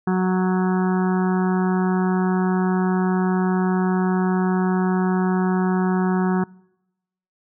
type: harmonic tone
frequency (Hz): 185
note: F#3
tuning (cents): 0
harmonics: 1 / 2 / 4 / 5 / 6 / 7 / 8 / 9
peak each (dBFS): -18 / -24 / -30 / -32 / -34 / -35 / -36 / -37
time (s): 0.07-6.44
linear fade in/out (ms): 5
effects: noise-tail reverb RT60 0.9 s tail -25 dB re dry